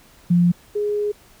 sine tone pair in turn, 174.61 / 415.3 Hz, F3 / G#4, 0 / 0 cents, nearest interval octave + minor third, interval 1500 cents, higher second, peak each -12 / -19 dBFS, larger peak first, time 0.3-0.52 / 0.75-1.12 s, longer second, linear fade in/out 10 ms, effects pink hiss -51 dBFS RMS until 1.4 s

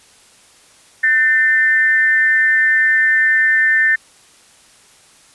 sine tone with amplitude modulation, 1795 Hz, A6, 34 cents sharp, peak -7 dBFS, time 1.03-3.96 s, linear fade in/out 10 ms, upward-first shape sine, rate 278 Hz, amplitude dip 70%, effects white hiss -48 dBFS RMS until 5.34 s + resampled to 24000 Hz

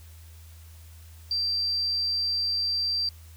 sine tone, 4699 Hz, D8, in tune, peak -24 dBFS, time 1.31-3.09 s, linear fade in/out 2 ms, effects added 81 Hz sine -45 dBFS peak until 3.36 s + white hiss -56 dBFS RMS until 3.36 s

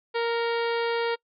harmonic tone with a mistuned harmonic, 466.2 Hz, A#4, in tune, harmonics 1 / 2 / 3 / 4 / 5 / 6 / 7 / 8 / 9 / 10, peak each -25 / -31 / -35 / -37 / -39 / -41 / -42 / -43 / -44 / -45 dBFS, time 0.14-1.16 s, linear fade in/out 20 ms, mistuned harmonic 5, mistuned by -36 cents, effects noise-tail reverb RT60 0.1 s tail -25 dB re dry

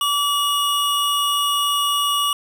square tone pair together, 1151.3 / 2897 Hz, D6 / F#7, -35 / -37 cents, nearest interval octave + major third, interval 1598 cents, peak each -21 dBFS, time 0.01-2.33 s, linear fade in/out 2 ms, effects none

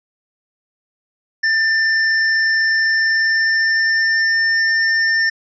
square tone with pitch glide, 1786 to 1802.6 Hz, A6 to A6, +25 to +41 cents, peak -14 dBFS, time 1.43-5.3 s, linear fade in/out 10 ms, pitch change +16 cents, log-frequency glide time 2.75-4.76 s, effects resampled to 16000 Hz

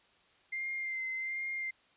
sine tone with vibrato, 2093 Hz, C7, in tune, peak -34 dBFS, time 0.52-1.71 s, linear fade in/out 10 ms, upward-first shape sine, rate 1.3 Hz, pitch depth 25 cents each way, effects white hiss -66 dBFS RMS until 1.96 s + resampled to 8000 Hz

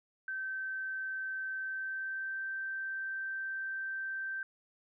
sine tone with pitch glide, 1546 to 1560.4 Hz, G6 to G6, -24 to -8 cents, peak -35 dBFS, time 0.28-4.43 s, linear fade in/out 2 ms, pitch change +16 cents, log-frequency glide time 1.59-2.41 s, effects none

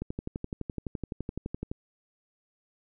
click train, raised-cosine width 3 ms, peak -20 dBFS, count 21, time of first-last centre 0.02-1.715 s, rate 11.8 Hz, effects none

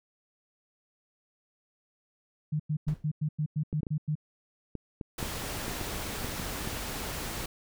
sine tone bursts, 152 Hz, D#3, 40 cents flat, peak -26 dBFS, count 10, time 2.52-4.154 s, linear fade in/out 10 ms, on 77 ms, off 96 ms
brown noise with exponential decay, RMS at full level -34 dBFS, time 2.88-3.09 s, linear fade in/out 2 ms, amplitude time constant 44 ms
clicks, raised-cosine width 3 ms, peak -23 dBFS, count 11, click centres 3.729 / 3.832 / 3.868 / 4.753 / 5.012 / 5.228 / 5.681 / 5.813 / 6.246 / 6.399 / 6.675 s
pink noise, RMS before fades -36 dBFS, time 5.18-7.46 s, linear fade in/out 5 ms
effects none

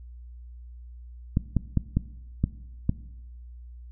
clicks, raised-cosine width 5 ms, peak -9 dBFS, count 6, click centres 1.371 / 1.567 / 1.773 / 1.97 / 2.44 / 2.894 s, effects noise-tail reverb RT60 1.0 s tail -19 dB re dry + added 60 Hz sine -41 dBFS peak until 3.91 s

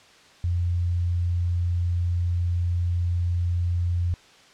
sine tone, 87.31 Hz, F2, in tune, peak -21 dBFS, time 0.44-4.14 s, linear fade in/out 0 ms, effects white hiss -52 dBFS RMS until 4.53 s + low-pass 5000 Hz 12 dB/octave

